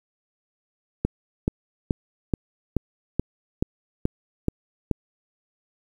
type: click train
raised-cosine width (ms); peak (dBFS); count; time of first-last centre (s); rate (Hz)
3; -8; 10; 1.05-4.913; 2.33
effects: 8-bit